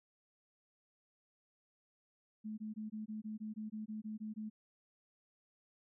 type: tone bursts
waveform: sine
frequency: 215.5 Hz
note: A3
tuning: 36 cents flat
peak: -40 dBFS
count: 13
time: 2.44-4.5 s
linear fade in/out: 20 ms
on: 140 ms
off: 20 ms
effects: none